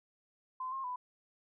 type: tone with pitch steps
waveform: sine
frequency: 1029 / 1069 / 996 Hz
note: C6 / C6 / B5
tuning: -29 / +37 / +14 cents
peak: -36 dBFS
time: 0.6-0.96 s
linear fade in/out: 5 ms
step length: 120 ms
effects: none